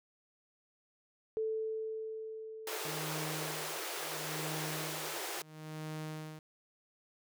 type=tone with exponential decay; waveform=sine; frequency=440 Hz; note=A4; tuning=in tune; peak=-31 dBFS; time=1.37-5.28 s; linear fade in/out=0 ms; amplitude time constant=850 ms
type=high-pass noise; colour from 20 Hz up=pink; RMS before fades=-40 dBFS; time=2.67-5.42 s; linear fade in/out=2 ms; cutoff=330 Hz; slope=96 dB/octave
type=tone with tremolo; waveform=sawtooth; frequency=155.56 Hz; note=D#3; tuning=in tune; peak=-35 dBFS; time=2.85-6.39 s; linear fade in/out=2 ms; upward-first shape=sine; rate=0.72 Hz; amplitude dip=100%
effects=none